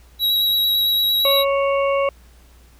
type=tone with vibrato; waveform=square; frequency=3867 Hz; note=B7; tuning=37 cents flat; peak=-16 dBFS; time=0.19-1.45 s; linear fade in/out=50 ms; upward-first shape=square; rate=8.9 Hz; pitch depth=13 cents each way
type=harmonic tone; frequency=554.4 Hz; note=C#5; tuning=in tune; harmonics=1 / 2 / 4 / 5; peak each=-17 / -23 / -29 / -31 dBFS; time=1.25-2.09 s; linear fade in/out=2 ms
effects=added 60 Hz sine -46 dBFS peak until 2.79 s + pink hiss -54 dBFS RMS until 2.79 s